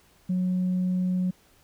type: tone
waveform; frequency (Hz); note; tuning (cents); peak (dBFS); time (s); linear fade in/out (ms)
sine; 182.8; F#3; -21; -21; 0.29-1.31; 10
effects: tanh soft clip ceiling -20 dBFS + pink hiss -60 dBFS RMS until 1.63 s